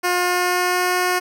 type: tone with pitch glide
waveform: 10% pulse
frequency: 357.3 to 361.7 Hz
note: F4 to F#4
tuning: +40 to -39 cents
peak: -9 dBFS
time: 0.03-1.2 s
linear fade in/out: 20 ms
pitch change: +21 cents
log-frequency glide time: 0.22-0.96 s
effects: none